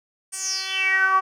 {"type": "tone with band-pass filter sweep", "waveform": "10% pulse", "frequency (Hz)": 381.6, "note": "G4", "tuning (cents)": -47, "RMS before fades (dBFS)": -22, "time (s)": [0.32, 1.21], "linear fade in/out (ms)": 20, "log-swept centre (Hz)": [8800, 1000], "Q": 7.6, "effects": []}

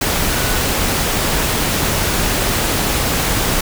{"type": "tone in noise", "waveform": "sine", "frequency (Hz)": 1480, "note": "F#6", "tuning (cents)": 0, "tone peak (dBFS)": -28, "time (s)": [0.3, 0.59], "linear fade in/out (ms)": 5, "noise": "pink", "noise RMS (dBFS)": -17, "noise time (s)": [0.01, 3.61], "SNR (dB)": -14, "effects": []}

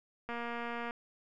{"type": "click train", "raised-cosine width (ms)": 0.5, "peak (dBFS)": -25, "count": 147, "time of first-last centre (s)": [0.29, 0.909], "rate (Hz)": 236, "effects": []}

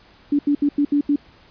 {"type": "tone bursts at uneven times", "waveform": "sine", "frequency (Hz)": 288.6, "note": "D4", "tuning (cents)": -30, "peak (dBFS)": -14, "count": 6, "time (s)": [[0.32, 0.39], [0.47, 0.55], [0.62, 0.69], [0.78, 0.85], [0.92, 1.01], [1.09, 1.16]], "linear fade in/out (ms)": 5, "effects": ["pink hiss -51 dBFS RMS until 1.5 s", "resampled to 11025 Hz"]}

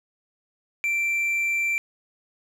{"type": "tone", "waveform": "triangle", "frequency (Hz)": 2349, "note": "D7", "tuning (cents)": 0, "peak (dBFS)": -20, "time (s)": [0.84, 1.78], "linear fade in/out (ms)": 0, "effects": []}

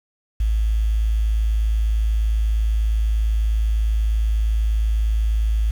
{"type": "tone with quantisation", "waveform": "sine", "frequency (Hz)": 54.2, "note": "A1", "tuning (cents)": -25, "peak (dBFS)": -16, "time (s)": [0.4, 5.71], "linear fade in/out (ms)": 5, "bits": 7, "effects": []}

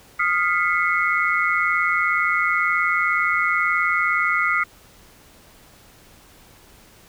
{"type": "tone cluster", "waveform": "sine", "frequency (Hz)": [1241, 1400, 2005, 2183], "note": ["D#6", "F6", "B6", "C#7"], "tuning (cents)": [-5, 4, 26, -27], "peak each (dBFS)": -23, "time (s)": [0.19, 4.64], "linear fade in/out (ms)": 10, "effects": ["pink hiss -50 dBFS RMS until 7.08 s"]}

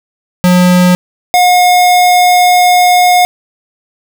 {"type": "tone pair in turn", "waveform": "square", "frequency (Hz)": [179.9, 719.6], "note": ["F#3", "F#5"], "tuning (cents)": [-48, -48], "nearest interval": "2 octaves", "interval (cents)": 2400, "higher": "second", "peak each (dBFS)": [-5, -5], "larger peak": "neither", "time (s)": [[0.44, 0.95], [1.34, 3.25]], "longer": "second", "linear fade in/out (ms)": 0, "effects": []}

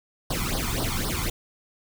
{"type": "noise with flanger", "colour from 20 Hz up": "pink", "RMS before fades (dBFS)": -27, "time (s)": [0.3, 1.3], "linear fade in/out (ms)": 5, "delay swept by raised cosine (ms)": [0.2, 0.93], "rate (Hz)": 3.9, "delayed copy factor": 0.9, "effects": []}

